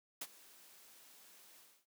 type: noise with ADSR envelope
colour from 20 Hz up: white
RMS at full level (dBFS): -41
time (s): 0.21-1.86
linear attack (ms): 6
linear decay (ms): 46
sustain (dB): -20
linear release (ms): 270
effects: high-pass 200 Hz 12 dB/octave